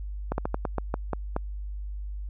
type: slowing click train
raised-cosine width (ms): 1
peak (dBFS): -13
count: 9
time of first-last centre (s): 0.32-1.364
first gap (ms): 61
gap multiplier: 1.21
effects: added 50 Hz sine -32 dBFS peak until 2.29 s